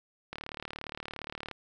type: click train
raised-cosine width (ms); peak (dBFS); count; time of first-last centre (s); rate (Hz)
0.3; -22; 45; 0.33-1.513; 37.2
effects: none